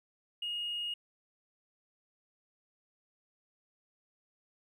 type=tone with tanh clipping; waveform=triangle; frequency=2866 Hz; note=F7; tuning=44 cents sharp; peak=-34 dBFS; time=0.42-0.94 s; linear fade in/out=5 ms; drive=4 dB; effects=none